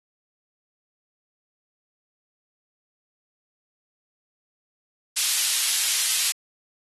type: high-pass noise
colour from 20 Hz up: pink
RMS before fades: -23 dBFS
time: 5.16-6.32 s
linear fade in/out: 10 ms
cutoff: 3600 Hz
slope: 12 dB/octave
effects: AAC 32 kbps